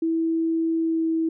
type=tone with pitch glide; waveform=sine; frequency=327 to 324.6 Hz; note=E4 to E4; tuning=-14 to -27 cents; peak=-20 dBFS; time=0.02-1.29 s; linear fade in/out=5 ms; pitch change=-13 cents; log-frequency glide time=0.78-1.06 s; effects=none